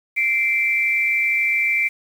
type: tone pair together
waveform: sine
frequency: 2091 / 2338 Hz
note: C7 / D7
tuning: -2 / -8 cents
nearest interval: major second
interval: 194 cents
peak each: -21 / -18 dBFS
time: 0.16-1.89 s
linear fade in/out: 20 ms
effects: 7-bit